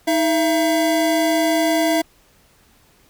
square tone pair together, 316.5 / 671 Hz, D#4 / E5, +30 / +31 cents, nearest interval octave + minor second, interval 1301 cents, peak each -19 dBFS, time 0.07-2.02 s, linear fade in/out 10 ms, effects pink hiss -55 dBFS RMS until 3.09 s

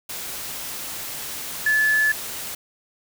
sine tone in noise, 1728 Hz, A6, 32 cents flat, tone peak -16 dBFS, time 1.66-2.12 s, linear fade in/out 5 ms, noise white, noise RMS -32 dBFS, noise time 0.09-2.55 s, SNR +13 dB, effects none

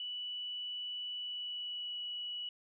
sine tone with pitch glide, 2960 to 2938 Hz, F#7 to F#7, 0 to -13 cents, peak -38 dBFS, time 0-2.49 s, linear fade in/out 2 ms, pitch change -13 cents, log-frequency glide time 1.16-1.97 s, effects none

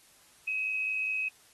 sine tone pair together, 2540 / 2645 Hz, D#7 / E7, +35 / +5 cents, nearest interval minor second, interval 70 cents, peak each -29 / -38 dBFS, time 0.47-1.29 s, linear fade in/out 10 ms, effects white hiss -60 dBFS RMS until 1.53 s + AAC 32 kbps

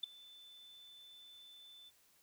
sine tone with ADSR envelope, 3520 Hz, A7, in tune, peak -31 dBFS, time 0.03-1.91 s, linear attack 8 ms, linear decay 6 ms, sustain -24 dB, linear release 30 ms, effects tanh soft clip ceiling -28 dBFS + white hiss -70 dBFS RMS until 2.22 s

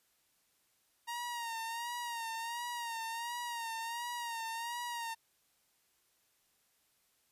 sawtooth tone with vibrato, 934 Hz, A#5, 3 cents sharp, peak -34 dBFS, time 1.07-5.15 s, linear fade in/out 20 ms, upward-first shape sine, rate 1.4 Hz, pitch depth 57 cents each way, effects white hiss -74 dBFS RMS until 7.31 s + resampled to 32000 Hz

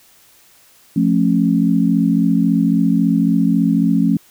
sine chord, F augmented, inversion none, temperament just, 174.61 / 218.3 / 272.8 Hz, F3 / A3 / C#4, 0 / -13 / -28 cents, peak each -16 dBFS, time 0.96-4.17 s, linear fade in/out 5 ms, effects white hiss -50 dBFS RMS until 4.3 s

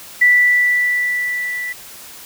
sine tone with level ramp, 1969 Hz, B6, 6 cents flat, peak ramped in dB -7 to -22 dBFS, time 0.21-1.73 s, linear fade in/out 10 ms, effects white hiss -37 dBFS RMS until 2.25 s

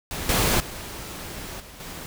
pink noise with level steps, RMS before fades -31 / -21 / -36 / -44 / -37 dBFS, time 0.11-2.06 s, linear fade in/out 0 ms, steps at 0.29 / 0.6 / 1.6 / 1.8 s, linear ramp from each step 2 ms, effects none

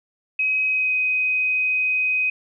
sine tone with pitch glide, 2536 to 2513 Hz, D#7 to D#7, +32 to +17 cents, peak -18 dBFS, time 0.39-2.3 s, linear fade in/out 5 ms, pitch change -15 cents, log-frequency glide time 0.66-0.94 s, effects none

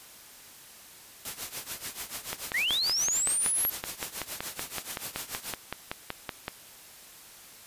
white noise with tremolo, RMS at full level -34 dBFS, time 1.25-5.55 s, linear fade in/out 2 ms, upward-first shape triangle, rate 6.9 Hz, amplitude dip 95%
click train, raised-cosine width 0.3 ms, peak -15 dBFS, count 23, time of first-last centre 2.33-6.481 s, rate 5.3 Hz
sine linear sweep, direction up, 1800 to 11840 Hz, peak -25 dBFS, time 2.54-3.7 s, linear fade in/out 5 ms
effects white hiss -50 dBFS RMS until 7.66 s + resampled to 32000 Hz

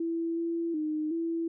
sine tone with pitch steps, 332.3 / 335.4 / 307.5 / 331.9 Hz, E4 / E4 / D#4 / E4, +14 / +30 / -20 / +12 cents, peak -28 dBFS, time 0-1.48 s, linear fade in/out 5 ms, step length 370 ms, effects none

